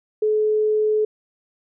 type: tone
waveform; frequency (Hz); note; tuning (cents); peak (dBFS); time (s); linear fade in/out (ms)
sine; 428.5; A4; -46; -16; 0.22-1.05; 5
effects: none